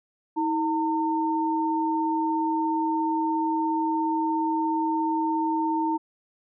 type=tone pair together; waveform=sine; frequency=320 / 908.5 Hz; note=D#4 / A#5; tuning=+49 / -45 cents; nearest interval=octave + tritone; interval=1806 cents; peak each=-25 dBFS; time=0.36-5.98 s; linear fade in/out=20 ms; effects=none